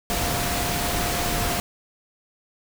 sine tone in noise, 703 Hz, F5, 11 cents sharp, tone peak -31 dBFS, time 0.1-1.6 s, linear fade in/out 0 ms, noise pink, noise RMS -25 dBFS, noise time 0.1-1.6 s, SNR -9 dB, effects none

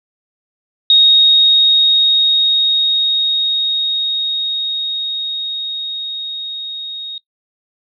sine tone with level ramp, 3742 Hz, A#7, 6 cents sharp, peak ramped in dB -5 to -24 dBFS, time 0.9-7.18 s, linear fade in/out 2 ms, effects noise-tail reverb RT60 0.1 s tail -20 dB re dry

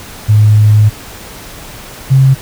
sine tone pair in turn, 106.2 / 133.8 Hz, G#2 / C3, +39 / +39 cents, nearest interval major third, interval 400 cents, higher second, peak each -3 dBFS, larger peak neither, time 0.28-0.9 / 2.1-2.35 s, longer first, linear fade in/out 20 ms, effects pink hiss -30 dBFS RMS until 2.41 s

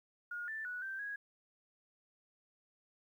sine tone with pitch steps, 1432 / 1767 / 1472 / 1563 / 1655 Hz, F6 / A6 / F#6 / G6 / G#6, +43 / +7 / -9 / -6 / -6 cents, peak -39 dBFS, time 0.31-1.16 s, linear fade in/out 5 ms, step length 170 ms, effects 12-bit

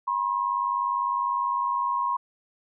sine tone pair together, 971.1 / 1071 Hz, B5 / C6, -29 / +40 cents, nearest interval major second, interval 169 cents, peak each -26 dBFS, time 0.07-2.17 s, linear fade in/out 10 ms, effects none

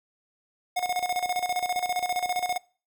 square tone with tremolo, 724 Hz, F#5, 38 cents flat, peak -24 dBFS, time 0.76-2.58 s, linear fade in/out 10 ms, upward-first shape square, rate 15 Hz, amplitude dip 70%, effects noise-tail reverb RT60 0.4 s tail -23 dB re dry

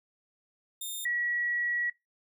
10% pulse / sine tone pair in turn, 3633 / 1924.5 Hz, A#7 / B6, -45 / -45 cents, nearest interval major seventh, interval 1100 cents, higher first, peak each -27 dBFS, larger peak neither, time 0.81-1.05 / 1.05-1.9 s, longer second, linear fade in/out 5 ms, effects noise-tail reverb RT60 0.2 s tail -22 dB re dry

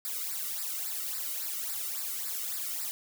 blue noise with flanger, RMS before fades -35 dBFS, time 0.05-2.91 s, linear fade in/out 0 ms, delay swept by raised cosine 0.31 to 1.23 ms, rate 3.6 Hz, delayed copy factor -0.95, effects none

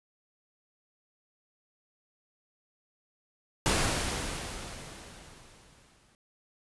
pink noise with exponential decay, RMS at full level -25 dBFS, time 3.66-6.15 s, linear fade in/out 0 ms, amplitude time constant 540 ms, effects resampled to 24000 Hz

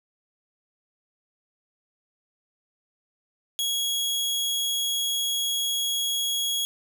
sawtooth tone, 3322 Hz, G#7, in tune, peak -21 dBFS, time 3.59-6.65 s, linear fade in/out 0 ms, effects none

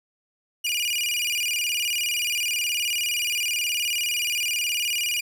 sawtooth tone with vibrato, 2637 Hz, E7, in tune, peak -20 dBFS, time 0.64-5.21 s, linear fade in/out 10 ms, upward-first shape square, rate 19 Hz, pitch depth 160 cents each way, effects none

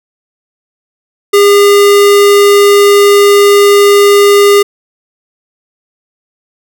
square tone, 405.3 Hz, G#4, 42 cents flat, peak -3 dBFS, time 1.33-4.63 s, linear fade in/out 10 ms, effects none

